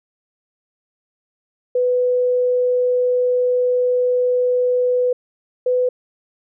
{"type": "tone pair in turn", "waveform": "sine", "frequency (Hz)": [497.1, 500.6], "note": ["B4", "B4"], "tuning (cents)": [11, 23], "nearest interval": "unison", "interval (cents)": 12, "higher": "second", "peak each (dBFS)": -14, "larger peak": "neither", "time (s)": [[1.75, 5.13], [5.66, 5.89]], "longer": "first", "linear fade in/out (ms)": 5, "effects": []}